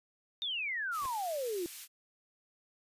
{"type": "exponential sweep", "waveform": "sine", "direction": "down", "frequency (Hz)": [3704, 330.8], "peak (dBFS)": -33, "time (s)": [0.42, 1.66], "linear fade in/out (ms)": 0}
{"type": "high-pass noise", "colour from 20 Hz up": "white", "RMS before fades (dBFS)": -46, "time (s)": [0.91, 1.88], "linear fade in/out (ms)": 50, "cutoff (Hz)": 2000, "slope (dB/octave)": 12}
{"type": "noise with exponential growth", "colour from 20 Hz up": "pink", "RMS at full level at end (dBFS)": -41, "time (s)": [0.97, 1.06], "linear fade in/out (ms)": 2, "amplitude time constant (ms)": 19}
{"effects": ["resampled to 32000 Hz"]}